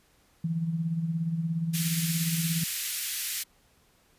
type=tone with tremolo; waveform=sine; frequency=164.81 Hz; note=E3; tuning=in tune; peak=-24 dBFS; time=0.44-2.64 s; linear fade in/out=5 ms; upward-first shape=sine; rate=17 Hz; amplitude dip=55%
type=high-pass noise; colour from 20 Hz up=white; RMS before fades=-31 dBFS; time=1.73-3.44 s; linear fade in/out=20 ms; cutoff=1800 Hz; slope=24 dB/octave
effects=pink hiss -64 dBFS RMS until 4.18 s + resampled to 32000 Hz